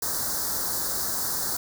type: band-stop noise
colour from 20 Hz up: white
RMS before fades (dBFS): -28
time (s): 0.02-1.57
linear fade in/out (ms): 5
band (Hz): 1700 to 4200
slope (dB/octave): 48
effects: none